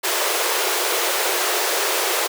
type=high-pass noise; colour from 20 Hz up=pink; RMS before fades=-21 dBFS; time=0.03-2.28 s; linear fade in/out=20 ms; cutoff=350 Hz; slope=96 dB/octave; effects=none